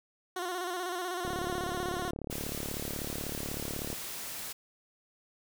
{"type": "tone with vibrato", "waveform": "15% pulse", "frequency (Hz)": 359, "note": "F4", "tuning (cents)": 48, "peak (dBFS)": -27, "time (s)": [0.36, 2.11], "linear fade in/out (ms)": 5, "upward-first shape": "square", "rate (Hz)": 16, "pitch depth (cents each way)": 51}
{"type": "click train", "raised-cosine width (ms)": 2, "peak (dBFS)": -24, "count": 98, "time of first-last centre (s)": [1.25, 3.93], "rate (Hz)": 36.2}
{"type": "noise", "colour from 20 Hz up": "white", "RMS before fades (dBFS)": -40, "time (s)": [2.3, 4.53], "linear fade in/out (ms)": 10}
{"effects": []}